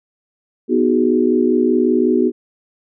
sine chord, G# minor seventh, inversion first, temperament equal, 246.9 / 311.1 / 370 / 415.3 Hz, B3 / D#4 / F#4 / G#4, 0 / 0 / 0 / 0 cents, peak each -16 / -19 / -16 / -20 dBFS, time 0.68-2.32 s, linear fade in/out 50 ms, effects none

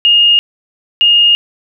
sine tone pair in turn, 2844 / 2844 Hz, F7 / F7, +31 / +31 cents, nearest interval unison, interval 0 cents, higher neither, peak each -5 dBFS, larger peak neither, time 0.05-0.39 / 1.01-1.35 s, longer neither, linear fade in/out 0 ms, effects none

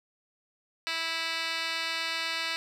10% pulse tone with band-pass filter, 328 Hz, E4, 9 cents flat, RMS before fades -32 dBFS, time 0.87-2.56 s, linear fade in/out 0 ms, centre 3300 Hz, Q 6.1, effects 10-bit

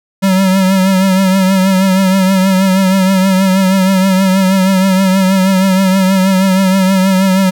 square tone with vibrato, 190 Hz, F#3, 46 cents sharp, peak -8 dBFS, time 0.22-7.51 s, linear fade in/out 20 ms, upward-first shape triangle, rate 6.3 Hz, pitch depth 55 cents each way, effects none

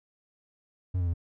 triangle tone with pitch steps, 91.5 / 87.7 / 84.6 Hz, F#2 / F2 / E2, -19 / +8 / +45 cents, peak -23 dBFS, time 0.94-1.138 s, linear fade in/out 10 ms, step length 66 ms, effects none

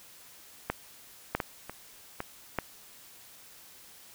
clicks, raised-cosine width 0.5 ms, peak -13 / -12 / -15 / -23 / -18 / -13 dBFS, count 6, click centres 0.7 / 1.35 / 1.402 / 1.696 / 2.204 / 2.587 s, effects white hiss -53 dBFS RMS until 4.14 s

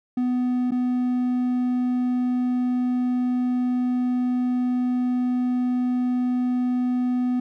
triangle tone with dropouts, 249 Hz, B3, 14 cents sharp, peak -18 dBFS, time 0.17-7.4 s, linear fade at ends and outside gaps 5 ms, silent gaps 0.709-0.718 s, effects none

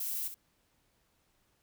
violet noise with echo, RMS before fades -36 dBFS, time 0-0.28 s, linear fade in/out 5 ms, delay 64 ms, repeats 1, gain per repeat -9 dB, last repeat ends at 0.344 s, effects pink hiss -73 dBFS RMS until 1.62 s

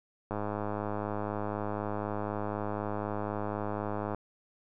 click train, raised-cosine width 1 ms, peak -20 dBFS, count 400, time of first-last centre 0.31-4.147 s, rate 104 Hz, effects none

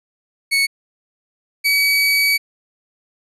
30% pulse tone pair in turn, 2217 / 2273 Hz, C#7 / C#7, 0 / +43 cents, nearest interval unison, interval 43 cents, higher second, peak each -11 dBFS, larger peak neither, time 0.51-0.67 / 1.64-2.38 s, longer second, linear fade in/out 20 ms, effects resampled to 32000 Hz

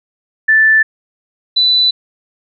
sine tone pair in turn, 1760 / 3985 Hz, A6 / B7, 0 / +15 cents, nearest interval octave + major second, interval 1415 cents, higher second, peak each -6 / -8 dBFS, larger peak first, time 0.48-0.83 / 1.56-1.91 s, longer neither, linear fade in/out 10 ms, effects none

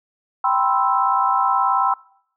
sine chord, C major seventh, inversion second, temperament equal, 784 / 987.8 / 1046.5 / 1318.5 Hz, G5 / B5 / C6 / E6, 0 / 0 / 0 / 0 cents, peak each -21 dBFS, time 0.44-1.94 s, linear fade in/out 5 ms, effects noise-tail reverb RT60 0.7 s tail -24 dB re dry

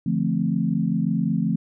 sine chord, D minor seventh, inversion none, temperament equal with one note detuned, 146.83 / 172.41 / 220 / 261.6 Hz, D3 / F3 / A3 / C4, 0 / -22 / 0 / 0 cents, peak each -28 / -23 / -24 / -28 dBFS, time 0.06-1.56 s, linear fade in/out 5 ms, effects none

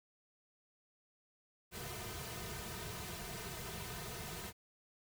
pink noise with comb filter, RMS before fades -45 dBFS, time 1.71-4.53 s, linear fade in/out 50 ms, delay 3.6 ms, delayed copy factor -0.95, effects none

